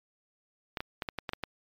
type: clicks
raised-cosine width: 0.3 ms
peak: -17 dBFS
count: 8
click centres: 0.772 / 0.805 / 1.022 / 1.088 / 1.187 / 1.292 / 1.334 / 1.437 s
effects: MP3 96 kbps